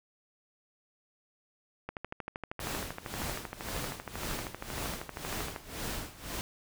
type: click train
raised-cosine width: 0.5 ms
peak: -22 dBFS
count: 48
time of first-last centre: 1.89-5.562 s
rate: 12.8 Hz
type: noise with tremolo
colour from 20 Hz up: pink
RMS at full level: -36 dBFS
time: 2.6-6.41 s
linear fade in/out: 0 ms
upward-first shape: sine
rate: 1.9 Hz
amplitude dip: 85%
effects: none